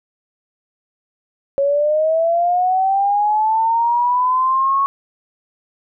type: linear sweep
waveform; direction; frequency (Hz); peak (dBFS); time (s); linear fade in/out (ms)
sine; up; 550 to 1108.7; -13; 1.58-4.86; 0
effects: none